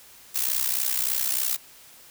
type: noise with amplitude modulation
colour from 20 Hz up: blue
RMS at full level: -22 dBFS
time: 0.34-1.57 s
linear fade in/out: 20 ms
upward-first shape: sine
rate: 63.3 Hz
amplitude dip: 80%
effects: white hiss -50 dBFS RMS until 2.1 s